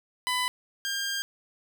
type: tone pair in turn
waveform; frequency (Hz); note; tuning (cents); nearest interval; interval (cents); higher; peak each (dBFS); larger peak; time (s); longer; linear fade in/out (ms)
15% pulse; 1000 / 1603.1; B5 / G6; +21 / +38; minor sixth; 817; second; -19 / -22; first; 0.27-0.48 / 0.85-1.22; second; 0
effects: none